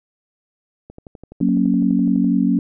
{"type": "click train", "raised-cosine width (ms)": 2, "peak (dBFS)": -24, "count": 17, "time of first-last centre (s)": [0.9, 2.245], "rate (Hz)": 11.9}
{"type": "chord", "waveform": "sine", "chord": "F# major", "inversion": "none", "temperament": "equal", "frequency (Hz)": [185, 233.1, 277.2], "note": ["F#3", "A#3", "C#4"], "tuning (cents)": [0, 0, 0], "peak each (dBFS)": -18, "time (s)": [1.41, 2.59], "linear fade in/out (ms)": 2}
{"effects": []}